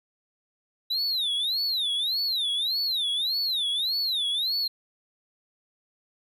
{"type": "tone with vibrato", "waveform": "triangle", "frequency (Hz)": 3854, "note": "B7", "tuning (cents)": -43, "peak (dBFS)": -23, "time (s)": [0.9, 4.68], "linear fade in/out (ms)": 10, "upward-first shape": "sine", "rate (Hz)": 1.7, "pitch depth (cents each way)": 250, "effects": []}